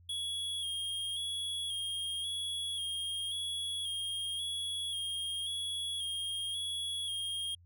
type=tone with vibrato; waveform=square; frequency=3298 Hz; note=G#7; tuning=13 cents flat; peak=-35 dBFS; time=0.09-7.55 s; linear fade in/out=5 ms; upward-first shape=square; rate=0.93 Hz; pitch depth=32 cents each way; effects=added 87 Hz sine -57 dBFS peak until 7.65 s